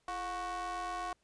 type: ring-modulated tone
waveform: square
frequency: 191 Hz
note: G3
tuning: 45 cents flat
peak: -34 dBFS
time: 0.08-1.13 s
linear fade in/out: 2 ms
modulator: 911 Hz
effects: pink hiss -75 dBFS RMS until 1.23 s + resampled to 22050 Hz